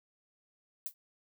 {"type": "noise with exponential decay", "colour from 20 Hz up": "violet", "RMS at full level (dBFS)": -33, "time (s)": [0.86, 0.94], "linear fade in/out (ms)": 0, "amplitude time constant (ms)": 17, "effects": []}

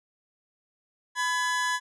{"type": "tone pair together", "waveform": "40% pulse", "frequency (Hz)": [1000, 1695], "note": ["B5", "G#6"], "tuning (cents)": [21, 35], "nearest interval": "major sixth", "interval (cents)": 914, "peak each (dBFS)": -27, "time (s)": [1.15, 1.8], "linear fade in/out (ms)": 50, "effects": ["resampled to 22050 Hz"]}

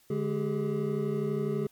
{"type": "tone cluster", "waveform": "triangle", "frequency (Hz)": [147.4, 209.8, 389.3, 421.4], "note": ["D3", "G#3", "G4", "G#4"], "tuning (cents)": [7, 18, -12, 25], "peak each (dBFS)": -31, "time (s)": [0.1, 1.67], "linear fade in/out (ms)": 5, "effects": ["white hiss -63 dBFS RMS until 1.71 s", "MP3 96 kbps"]}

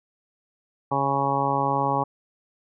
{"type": "harmonic tone", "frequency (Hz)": 138.59, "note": "C#3", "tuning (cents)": 0, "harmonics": [1, 2, 3, 4, 5, 6, 7, 8], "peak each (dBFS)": [-30, -31, -32, -30, -34, -25, -28, -28], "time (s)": [0.91, 2.04], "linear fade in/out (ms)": 10, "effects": []}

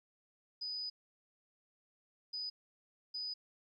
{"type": "tone bursts at uneven times", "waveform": "sine", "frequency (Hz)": 4978, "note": "D#8", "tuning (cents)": 0, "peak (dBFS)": -38, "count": 3, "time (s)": [[0.61, 0.9], [2.33, 2.5], [3.14, 3.34]], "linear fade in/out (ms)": 10, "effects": ["13-bit"]}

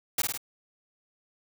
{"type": "noise with echo", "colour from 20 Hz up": "white", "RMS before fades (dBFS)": -26, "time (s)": [0.18, 0.22], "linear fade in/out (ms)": 5, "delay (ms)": 52, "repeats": 3, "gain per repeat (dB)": -3, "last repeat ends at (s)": 0.376, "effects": []}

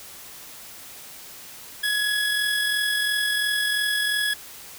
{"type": "tone with amplitude modulation", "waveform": "25% pulse", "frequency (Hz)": 1680, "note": "G#6", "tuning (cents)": 19, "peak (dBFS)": -16, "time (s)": [1.83, 4.34], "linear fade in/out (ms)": 10, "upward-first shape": "sine", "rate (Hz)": 42.9, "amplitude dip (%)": 35, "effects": ["white hiss -42 dBFS RMS until 4.78 s"]}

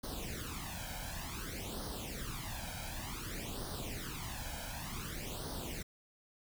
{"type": "noise with flanger", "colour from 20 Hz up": "pink", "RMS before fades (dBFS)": -42, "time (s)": [0.03, 5.83], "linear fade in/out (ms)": 10, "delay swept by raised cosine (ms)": [0.2, 1.3], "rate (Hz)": 0.55, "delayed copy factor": 0.8, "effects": []}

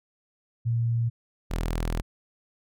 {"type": "tone pair in turn", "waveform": ["sine", "sawtooth"], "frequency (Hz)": [116.54, 41.12], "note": ["A#2", "E1"], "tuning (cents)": [0, -4], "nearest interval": "octave + tritone", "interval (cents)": 1804, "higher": "first", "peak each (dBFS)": -22, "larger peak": "neither", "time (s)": [[0.65, 1.1], [1.5, 2.02]], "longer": "second", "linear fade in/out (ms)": 20, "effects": []}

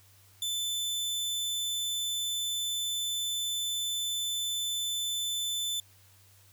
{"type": "tone", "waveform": "sawtooth", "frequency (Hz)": 3520, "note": "A7", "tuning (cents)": 0, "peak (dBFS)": -27, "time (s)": [0.42, 5.8], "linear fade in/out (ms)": 2, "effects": ["added 97 Hz sine -60 dBFS peak until 6.52 s", "white hiss -61 dBFS RMS until 6.52 s"]}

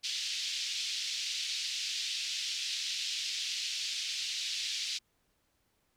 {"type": "band-pass noise", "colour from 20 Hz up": "white", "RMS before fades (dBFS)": -36, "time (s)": [0.03, 4.99], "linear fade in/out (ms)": 20, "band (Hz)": [2700, 5300], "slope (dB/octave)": 24, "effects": ["pink hiss -75 dBFS RMS until 5.96 s"]}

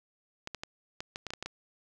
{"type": "clicks", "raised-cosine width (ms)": 0.2, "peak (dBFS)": -20, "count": 10, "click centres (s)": [0.474, 0.547, 0.635, 1.005, 1.159, 1.267, 1.305, 1.336, 1.426, 1.46], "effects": []}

